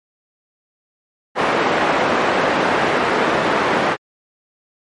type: band-pass noise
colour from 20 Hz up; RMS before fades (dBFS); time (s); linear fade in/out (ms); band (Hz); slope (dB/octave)
pink; -17; 1.35-3.97; 50; 320 to 1800; 12
effects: MP3 48 kbps